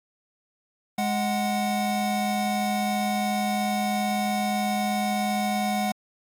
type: tone pair together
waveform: square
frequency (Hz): 207.7 / 740.6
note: G#3 / F#5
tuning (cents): 0 / +1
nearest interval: octave + minor seventh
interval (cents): 2201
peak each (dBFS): -27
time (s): 0.98-5.92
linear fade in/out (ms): 5
effects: AAC 64 kbps